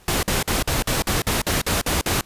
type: noise bursts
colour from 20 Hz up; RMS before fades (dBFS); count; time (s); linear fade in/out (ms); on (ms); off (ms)
pink; -21; 11; 0.08-2.21; 2; 150; 48
effects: pink hiss -51 dBFS RMS until 2.25 s + resampled to 32000 Hz